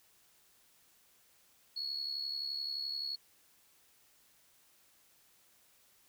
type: tone with amplitude modulation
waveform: sine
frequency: 4355 Hz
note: C#8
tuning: 31 cents flat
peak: -32 dBFS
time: 1.76-3.16 s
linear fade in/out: 10 ms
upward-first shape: sine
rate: 71.6 Hz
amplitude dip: 65%
effects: tanh soft clip ceiling -29 dBFS + white hiss -67 dBFS RMS until 6.08 s